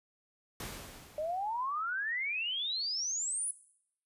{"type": "noise with exponential decay", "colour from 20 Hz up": "pink", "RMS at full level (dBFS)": -40, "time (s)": [0.6, 1.94], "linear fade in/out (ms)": 2, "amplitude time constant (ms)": 290}
{"type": "exponential sweep", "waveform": "sine", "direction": "up", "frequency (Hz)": [595, 10240], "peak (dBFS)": -32, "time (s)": [1.18, 3.51], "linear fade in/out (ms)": 2}
{"effects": ["noise-tail reverb RT60 0.7 s tail -17 dB re dry", "resampled to 32000 Hz"]}